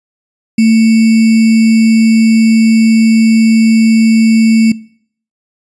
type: tone with sample-and-hold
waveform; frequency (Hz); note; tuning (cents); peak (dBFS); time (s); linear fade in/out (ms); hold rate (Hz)
sine; 223.5; A3; +27; -4; 0.58-4.72; 5; 2450
effects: noise-tail reverb RT60 0.6 s tail -22 dB re dry + resampled to 22050 Hz